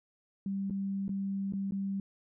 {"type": "tone with dropouts", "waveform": "sine", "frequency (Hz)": 196, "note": "G3", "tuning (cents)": 0, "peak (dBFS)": -31, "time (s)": [0.46, 2], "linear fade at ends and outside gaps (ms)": 2, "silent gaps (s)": [[0.699, 0.707], [1.081, 1.092], [1.524, 1.535], [1.71, 1.721]], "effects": []}